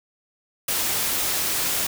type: noise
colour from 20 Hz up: white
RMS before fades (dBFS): -24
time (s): 0.68-1.87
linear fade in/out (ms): 5
effects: none